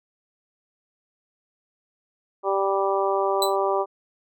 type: harmonic tone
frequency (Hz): 195.6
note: G3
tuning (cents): -4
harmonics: 2 / 3 / 4 / 5 / 6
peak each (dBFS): -24 / -26 / -27 / -28 / -29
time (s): 2.43-3.86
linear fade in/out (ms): 50
type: tone with exponential decay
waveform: sawtooth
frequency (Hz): 3993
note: B7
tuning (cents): +18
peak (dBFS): -16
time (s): 3.42-3.56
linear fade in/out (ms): 2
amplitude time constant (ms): 30
effects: none